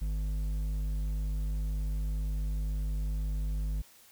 sine tone with hard clipping, 51 Hz, G#1, 31 cents flat, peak -31 dBFS, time 0.01-3.82 s, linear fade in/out 10 ms, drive 7 dB, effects white hiss -58 dBFS RMS until 4.11 s

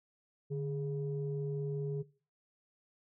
sine tone pair together, 146.6 / 414.6 Hz, D3 / G#4, -3 / -3 cents, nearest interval octave + tritone, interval 1800 cents, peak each -34 / -38 dBFS, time 0.5-2.03 s, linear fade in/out 20 ms, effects noise-tail reverb RT60 0.4 s tail -20 dB re dry + tanh soft clip ceiling -26 dBFS

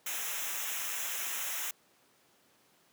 white noise with comb filter, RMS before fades -36 dBFS, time 0.06-1.71 s, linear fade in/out 5 ms, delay 0.22 ms, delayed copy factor -0.8, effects pink hiss -66 dBFS RMS until 2.92 s + high-pass 200 Hz 12 dB/octave

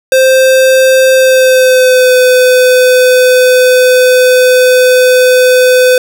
square tone with pitch glide, 523.3 to 505.2 Hz, C5 to B4, 0 to +39 cents, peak -4 dBFS, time 0.12-5.98 s, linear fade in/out 2 ms, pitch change -61 cents, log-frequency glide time 1.13-2.15 s, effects none

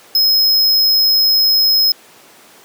square tone, 5130 Hz, E8, 48 cents flat, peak -10 dBFS, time 0.15-1.92 s, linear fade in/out 2 ms, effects pink hiss -43 dBFS RMS until 2.64 s + high-pass 300 Hz 12 dB/octave

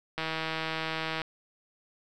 click train, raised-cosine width 0.3 ms, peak -16 dBFS, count 167, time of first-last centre 0.18-1.218 s, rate 160 Hz, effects none

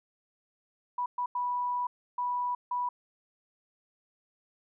sine tone bursts at uneven times, 982 Hz, B5, 10 cents flat, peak -28 dBFS, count 5, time 0.98-1.06 / 1.18-1.26 / 1.35-1.87 / 2.18-2.55 / 2.71-2.89 s, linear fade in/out 5 ms, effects none

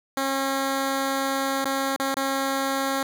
10% pulse tone with dropouts, 271 Hz, C#4, 39 cents flat, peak -15 dBFS, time 0.17-3.03 s, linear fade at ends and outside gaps 2 ms, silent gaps 1.644-1.655 / 1.963-1.998 / 2.143-2.168 s, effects none

